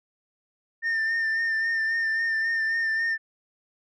sine tone with vibrato, 1805 Hz, A6, 44 cents sharp, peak -20 dBFS, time 0.82-3.18 s, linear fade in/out 50 ms, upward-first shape sine, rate 3.7 Hz, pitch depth 28 cents each way, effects tanh soft clip ceiling -22 dBFS

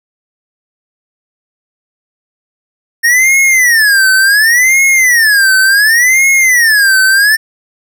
square tone with vibrato, 1821 Hz, A#6, 41 cents flat, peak -6 dBFS, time 3.03-7.37 s, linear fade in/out 20 ms, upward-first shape sine, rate 0.69 Hz, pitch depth 300 cents each way, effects none

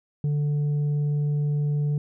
triangle tone with tanh clipping, 146.83 Hz, D3, in tune, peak -22 dBFS, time 0.24-1.98 s, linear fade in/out 2 ms, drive 8 dB, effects none

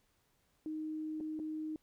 sine tone with dropouts, 311.1 Hz, D#4, in tune, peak -37 dBFS, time 0.66-1.76 s, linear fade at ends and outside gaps 1 ms, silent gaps 1.203-1.208 / 1.392-1.398 s, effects pink hiss -75 dBFS RMS until 1.82 s

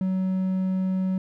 triangle tone, 187.6 Hz, F#3, 24 cents sharp, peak -20 dBFS, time 0.01-1.18 s, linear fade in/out 2 ms, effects none

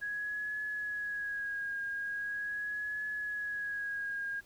sine tone with vibrato, 1661 Hz, G#6, in tune, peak -34 dBFS, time 0.01-4.41 s, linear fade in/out 20 ms, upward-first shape triangle, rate 0.41 Hz, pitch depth 42 cents each way, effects pink hiss -62 dBFS RMS until 4.45 s

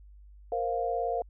sine chord, Bb suspended second, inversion none, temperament just, 466.2 / 524.4 / 699.2 Hz, Bb4 / C5 / F5, 0 / +4 / +2 cents, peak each -32 / -34 / -30 dBFS, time 0.52-1.22 s, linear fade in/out 2 ms, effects added 50 Hz sine -49 dBFS peak until 1.29 s

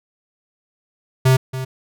square tone with echo, 130.5 Hz, C3, 4 cents flat, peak -11 dBFS, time 1.25-1.37 s, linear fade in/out 10 ms, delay 280 ms, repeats 1, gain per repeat -13 dB, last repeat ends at 1.65 s, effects none

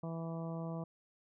harmonic tone, 164.81 Hz, E3, in tune, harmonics 1 / 2 / 3 / 4 / 5 / 6 / 7, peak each -39 / -48 / -48 / -47 / -55 / -53 / -55 dBFS, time 0.03-0.84 s, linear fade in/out 5 ms, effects none

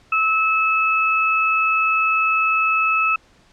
sine tone pair together, 1300 / 2600 Hz, E6 / E7, -24 / -24 cents, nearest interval octave, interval 1200 cents, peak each -18 / -18 dBFS, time 0.12-3.16 s, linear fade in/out 5 ms, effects pink hiss -54 dBFS RMS until 3.52 s + low-pass 6000 Hz 12 dB/octave

